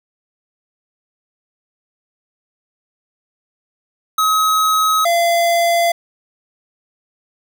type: tone pair in turn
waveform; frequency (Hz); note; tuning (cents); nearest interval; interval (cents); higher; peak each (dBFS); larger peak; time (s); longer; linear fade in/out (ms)
square; 1274 / 683.3; D#6 / F5; +41 / -38; major seventh; 1079; first; -13; neither; 4.18-5.05 / 5.05-5.92; neither; 5
effects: none